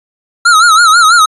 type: tone with vibrato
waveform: square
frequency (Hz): 1340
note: E6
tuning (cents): +28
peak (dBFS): -4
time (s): 0.45-1.26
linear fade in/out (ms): 10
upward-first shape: sine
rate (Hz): 6.1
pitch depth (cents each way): 120
effects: resampled to 24000 Hz